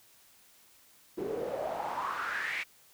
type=noise with band-pass filter sweep; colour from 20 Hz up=pink; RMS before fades=-35 dBFS; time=1.17-2.64 s; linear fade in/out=20 ms; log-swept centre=350 to 2300 Hz; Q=5.8; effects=white hiss -61 dBFS RMS until 2.93 s